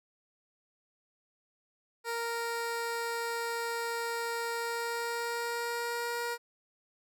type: tone with pitch glide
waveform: 15% pulse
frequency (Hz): 465.7 to 473.8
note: A#4 to A#4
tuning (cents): -2 to +28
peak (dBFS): -26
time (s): 2.04-6.38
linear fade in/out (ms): 50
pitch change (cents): +30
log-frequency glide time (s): 4.53-6.2
effects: none